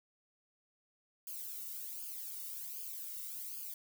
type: noise with flanger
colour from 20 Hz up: violet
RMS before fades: -44 dBFS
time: 1.27-3.74 s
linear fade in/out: 2 ms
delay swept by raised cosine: 0.52 to 1.23 ms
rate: 1.3 Hz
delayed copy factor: -0.8
effects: none